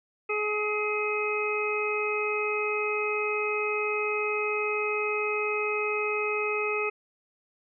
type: harmonic tone with a mistuned harmonic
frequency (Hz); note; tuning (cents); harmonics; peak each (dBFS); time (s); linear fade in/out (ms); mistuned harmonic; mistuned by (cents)
422.2; G#4; +29; 1 / 2 / 3 / 5 / 6; -29 / -39 / -33 / -37 / -30; 0.29-6.9; 10; 5; -19
effects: none